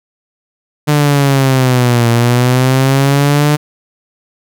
sawtooth linear two-way sweep, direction down then up, 150 to 116.54 to 150 Hz, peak -4 dBFS, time 0.87-3.57 s, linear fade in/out 20 ms, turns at 2.09 s, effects none

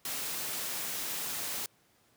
white noise, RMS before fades -36 dBFS, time 0.05-1.66 s, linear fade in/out 2 ms, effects pink hiss -67 dBFS RMS until 2.16 s + high-pass 100 Hz 12 dB/octave

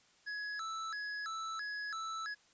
square tone with vibrato, 1487 Hz, F#6, 8 cents sharp, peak -39 dBFS, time 0.26-2.35 s, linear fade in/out 20 ms, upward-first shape square, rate 1.5 Hz, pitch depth 210 cents each way, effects white hiss -67 dBFS RMS until 2.53 s + resampled to 16000 Hz

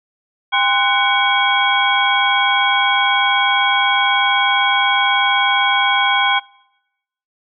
sine tone cluster, 799 / 1038 / 1490 / 2246 / 3281 Hz, G5 / C6 / F#6 / C#7 / G#7, +33 / -14 / +12 / +22 / -22 cents, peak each -19 dBFS, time 0.52-6.4 s, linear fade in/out 20 ms, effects noise-tail reverb RT60 0.9 s tail -24 dB re dry

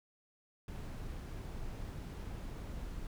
brown noise, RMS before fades -43 dBFS, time 0.68-3.07 s, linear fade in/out 2 ms, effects none

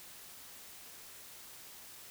silence, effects white hiss -52 dBFS RMS until 2.1 s

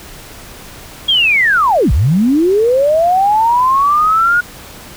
sine linear two-way sweep, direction down then up, 3322 to 50.5 to 1451 Hz, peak -8 dBFS, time 1.08-4.41 s, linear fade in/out 10 ms, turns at 1.92 s, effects pink hiss -34 dBFS RMS until 4.96 s

